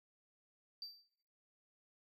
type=tone with exponential decay; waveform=triangle; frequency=4660 Hz; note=D8; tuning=14 cents flat; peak=-38 dBFS; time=0.82-1.07 s; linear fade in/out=2 ms; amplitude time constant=54 ms; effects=noise-tail reverb RT60 0.9 s tail -21 dB re dry + tanh soft clip ceiling -40 dBFS